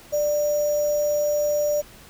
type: tone with sample-and-hold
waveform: sine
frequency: 591 Hz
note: D5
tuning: 11 cents sharp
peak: -19 dBFS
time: 0.12-1.82 s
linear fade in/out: 20 ms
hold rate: 6300 Hz
effects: pink hiss -47 dBFS RMS until 2.09 s